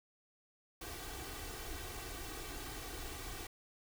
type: noise with comb filter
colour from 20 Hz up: pink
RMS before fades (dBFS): -45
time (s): 0.81-3.47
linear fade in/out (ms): 5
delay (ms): 2.6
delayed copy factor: +0.75
effects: none